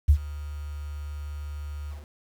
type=tone with ADSR envelope; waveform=sine; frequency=73.42 Hz; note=D2; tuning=in tune; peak=-11 dBFS; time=0.08-2.07 s; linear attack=16 ms; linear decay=78 ms; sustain=-21 dB; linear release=170 ms; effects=8-bit